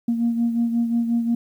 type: beating tone pair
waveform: sine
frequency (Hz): 233.1 / 238.7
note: A#3 / A#3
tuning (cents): 0 / +41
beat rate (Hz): 5.6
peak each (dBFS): -18 / -26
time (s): 0.08-1.35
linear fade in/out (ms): 5
effects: tanh soft clip ceiling -13 dBFS + 9-bit